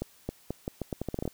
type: accelerating click train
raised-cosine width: 2 ms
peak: -18 dBFS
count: 13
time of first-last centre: 0.02-1.277 s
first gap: 270 ms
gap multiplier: 0.8
effects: white hiss -59 dBFS RMS until 1.33 s